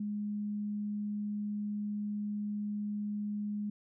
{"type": "tone", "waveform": "sine", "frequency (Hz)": 207.7, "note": "G#3", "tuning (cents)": 0, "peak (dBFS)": -33, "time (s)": [0, 3.7], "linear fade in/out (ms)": 5, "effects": []}